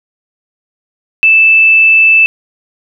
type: tone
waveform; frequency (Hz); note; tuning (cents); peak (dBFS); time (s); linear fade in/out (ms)
sine; 2637; E7; 0; -3; 1.23-2.26; 0
effects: none